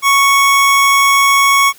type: tone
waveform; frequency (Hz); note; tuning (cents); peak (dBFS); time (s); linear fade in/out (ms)
25% pulse; 1108.7; C#6; 0; -4; 0.02-1.73; 50
effects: white hiss -43 dBFS RMS until 1.78 s